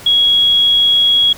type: tone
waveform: sine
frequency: 3322 Hz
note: G#7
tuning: in tune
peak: -8 dBFS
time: 0.06-1.33 s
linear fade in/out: 5 ms
effects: pink hiss -35 dBFS RMS until 1.37 s